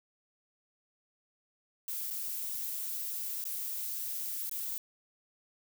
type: noise with dropouts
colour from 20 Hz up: violet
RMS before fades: -37 dBFS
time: 1.88-4.78 s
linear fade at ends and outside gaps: 1 ms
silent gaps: 2.103-2.108 / 3.441-3.452 / 4.495-4.513 s
effects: none